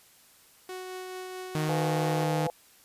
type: tone with tremolo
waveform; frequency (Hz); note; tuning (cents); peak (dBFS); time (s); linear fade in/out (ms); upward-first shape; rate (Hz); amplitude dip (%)
sawtooth; 370; F#4; 0; -32; 0.69-2.24; 2; triangle; 4.6; 25
type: tone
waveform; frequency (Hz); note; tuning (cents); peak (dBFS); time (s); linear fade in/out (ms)
sawtooth; 154.7; D#3; -10; -23; 1.55-2.47; 0
type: chord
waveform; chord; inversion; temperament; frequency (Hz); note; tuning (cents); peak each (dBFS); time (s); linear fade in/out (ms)
sine; F diminished; second; just; 502.9 / 698.5 / 838.1; Cb5 / F5 / Ab5; +31 / 0 / +16; -32 / -35 / -35; 1.69-2.5; 0
effects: white hiss -58 dBFS RMS until 2.84 s + resampled to 32000 Hz